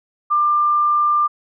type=tone; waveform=sine; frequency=1192 Hz; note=D6; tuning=25 cents sharp; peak=-13 dBFS; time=0.3-1.28 s; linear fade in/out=20 ms; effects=none